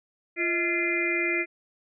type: harmonic tone with a mistuned harmonic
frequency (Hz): 344.5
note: F4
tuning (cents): -24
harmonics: 1 / 2 / 4 / 5 / 6 / 7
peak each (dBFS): -29 / -38 / -39 / -37 / -27 / -29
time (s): 0.36-1.46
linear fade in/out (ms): 50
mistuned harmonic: 2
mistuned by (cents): -130
effects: none